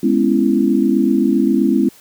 sine chord, C# minor seventh, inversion second, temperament just, 207.9 / 249.5 / 277.2 / 332.6 Hz, G#3 / B3 / C#4 / E4, +2 / +18 / 0 / +16 cents, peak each -17 dBFS, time 0.03-1.89 s, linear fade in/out 5 ms, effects white hiss -46 dBFS RMS until 2 s

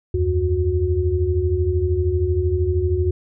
sine tone cluster, 77.9 / 90.8 / 365.2 Hz, D#2 / F#2 / F#4, +3 / -32 / -23 cents, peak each -21 dBFS, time 0.14-3.11 s, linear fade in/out 5 ms, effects none

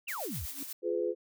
sine exponential sweep, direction down, 2960 to 55 Hz, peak -36 dBFS, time 0.07-0.46 s, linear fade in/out 10 ms
blue noise with tremolo, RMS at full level -39 dBFS, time 0.08-0.73 s, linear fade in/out 5 ms, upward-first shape sine, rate 8.1 Hz, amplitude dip 50%
sine tone with exponential growth, 279 Hz, C#4, 11 cents sharp, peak -37 dBFS, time 0.48-0.63 s, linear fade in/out 2 ms, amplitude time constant 31 ms
sine chord, F diminished, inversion none, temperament just, 349.2 / 419.1 / 502.9 Hz, F4 / Ab4 / Cb5, 0 / +16 / +31 cents, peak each -33 dBFS, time 0.82-1.15 s, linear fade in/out 50 ms
effects none

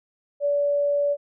sine tone, 575 Hz, D5, 37 cents flat, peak -19 dBFS, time 0.4-1.17 s, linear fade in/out 50 ms, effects none

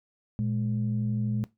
sine tone pair together, 117.38 / 209.6 Hz, A#2 / G#3, +12 / +16 cents, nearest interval minor seventh, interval 1004 cents, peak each -27 / -28 dBFS, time 0.39-1.44 s, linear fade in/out 0 ms, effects noise-tail reverb RT60 0.2 s tail -19 dB re dry + tanh soft clip ceiling -19 dBFS

